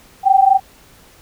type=tone pair together; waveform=sine; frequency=764 / 788.2 Hz; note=G5 / G5; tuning=-45 / +9 cents; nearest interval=minor second; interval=54 cents; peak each=-11 dBFS; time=0.23-0.6 s; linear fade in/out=50 ms; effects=pink hiss -47 dBFS RMS until 1.21 s